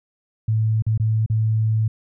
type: tone with dropouts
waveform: sine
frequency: 110 Hz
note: A2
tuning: in tune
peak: -16 dBFS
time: 0.48-1.88 s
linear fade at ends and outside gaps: 5 ms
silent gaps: 0.823-0.865 / 0.977-0.998 / 1.262-1.299 s
effects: none